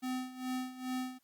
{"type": "tone with tremolo", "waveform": "square", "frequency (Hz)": 255.5, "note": "C4", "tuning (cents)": -41, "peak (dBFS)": -34, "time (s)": [0.02, 1.19], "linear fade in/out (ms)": 20, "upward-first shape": "sine", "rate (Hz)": 2.4, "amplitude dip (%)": 80, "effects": ["white hiss -75 dBFS RMS until 1.23 s", "Opus 48 kbps"]}